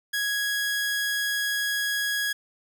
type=tone; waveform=sawtooth; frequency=1661.2 Hz; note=G#6; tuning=in tune; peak=-21 dBFS; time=0.13-2.33 s; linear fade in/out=10 ms; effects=none